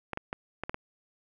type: clicks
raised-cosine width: 0.5 ms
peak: -18 dBFS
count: 6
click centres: 0.133 / 0.174 / 0.329 / 0.636 / 0.695 / 0.744 s
effects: none